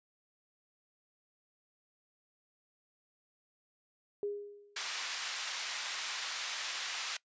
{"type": "tone with exponential decay", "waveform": "sine", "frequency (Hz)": 409.2, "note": "G#4", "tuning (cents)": -26, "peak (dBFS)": -31, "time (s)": [4.23, 4.88], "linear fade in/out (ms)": 1, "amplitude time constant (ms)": 140}
{"type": "band-pass noise", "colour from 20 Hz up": "white", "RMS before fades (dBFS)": -39, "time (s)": [4.76, 7.17], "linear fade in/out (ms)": 5, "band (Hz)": [1100, 5100], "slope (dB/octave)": 12}
{"effects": ["noise-tail reverb RT60 0.1 s tail -21 dB re dry", "resampled to 16000 Hz"]}